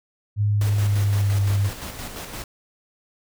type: tone with pitch glide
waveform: sine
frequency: 103.83 to 99.77 Hz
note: G#2 to G2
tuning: 0 to +31 cents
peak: -17 dBFS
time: 0.36-1.71 s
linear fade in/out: 50 ms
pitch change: -69 cents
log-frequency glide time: 0.51-1.43 s
type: noise with tremolo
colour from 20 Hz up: pink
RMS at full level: -33 dBFS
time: 0.61-2.44 s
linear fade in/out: 2 ms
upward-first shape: square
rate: 5.8 Hz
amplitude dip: 40%
effects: none